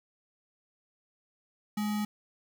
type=tone with sample-and-hold; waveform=sine; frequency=209.9 Hz; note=G#3; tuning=19 cents sharp; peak=-28 dBFS; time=1.77-2.05 s; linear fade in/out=5 ms; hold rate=1050 Hz; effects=none